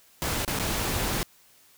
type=noise with dropouts; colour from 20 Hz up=pink; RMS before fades=-28 dBFS; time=0.22-1.23 s; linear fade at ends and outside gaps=0 ms; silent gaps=0.448-0.478 / 0.589-0.597 s; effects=white hiss -58 dBFS RMS until 1.77 s